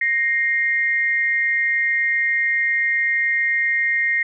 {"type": "tone pair together", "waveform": "sine", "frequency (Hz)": [1864.7, 2112], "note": ["A#6", "C7"], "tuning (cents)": [0, 16], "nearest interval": "major second", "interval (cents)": 216, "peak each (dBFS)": [-19, -20], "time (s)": [0.01, 4.23], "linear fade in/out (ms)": 5, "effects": []}